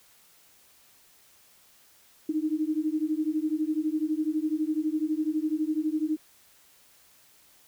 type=beating tone pair; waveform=sine; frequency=304 / 316 Hz; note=D#4 / D#4; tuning=-40 / +27 cents; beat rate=12 Hz; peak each=-28 dBFS; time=2.29-6.17 s; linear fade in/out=5 ms; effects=white hiss -59 dBFS RMS until 7.67 s